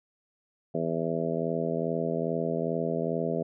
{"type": "harmonic tone", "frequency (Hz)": 82.41, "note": "E2", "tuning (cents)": 0, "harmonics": [2, 3, 4, 5, 6, 7, 8], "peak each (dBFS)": [-33, -34, -38, -33, -34, -36, -34], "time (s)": [0.74, 3.43], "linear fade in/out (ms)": 10, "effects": []}